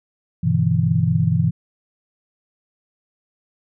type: chord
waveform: sine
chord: E minor seventh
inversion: first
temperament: just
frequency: 98.89 / 123.61 / 148.33 / 164.81 Hz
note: G2 / B2 / D3 / E3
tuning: +16 / +2 / +18 / 0 cents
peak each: -22 / -20 / -24 / -18 dBFS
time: 0.43-1.51 s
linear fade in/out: 10 ms
effects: none